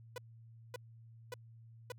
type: tone bursts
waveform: sawtooth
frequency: 493.9 Hz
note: B4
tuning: in tune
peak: -37 dBFS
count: 4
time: 0.16-1.92 s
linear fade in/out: 2 ms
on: 20 ms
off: 560 ms
effects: added 114 Hz sine -54 dBFS peak until 1.98 s